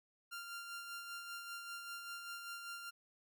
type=tone with tremolo; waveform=sawtooth; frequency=1391 Hz; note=F6; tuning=7 cents flat; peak=-40 dBFS; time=0.31-2.91 s; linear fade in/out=20 ms; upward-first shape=sine; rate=5.1 Hz; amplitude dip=40%; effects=none